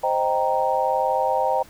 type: chord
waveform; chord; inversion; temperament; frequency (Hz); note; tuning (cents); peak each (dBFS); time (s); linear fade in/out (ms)
sine; C minor seventh; none; equal; 523.3 / 622.3 / 784 / 932.3; C5 / Eb5 / G5 / Bb5; 0 / 0 / 0 / 0; -24 / -26 / -23 / -24; 0.03-1.63; 10
effects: pink hiss -49 dBFS RMS until 1.69 s